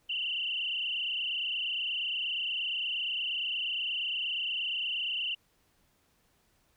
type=tone with frequency modulation; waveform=sine; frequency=2900 Hz; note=F#7; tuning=35 cents flat; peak=-30 dBFS; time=0.09-5.35 s; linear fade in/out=10 ms; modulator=28.5 Hz; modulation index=5.9; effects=pink hiss -70 dBFS RMS until 6.76 s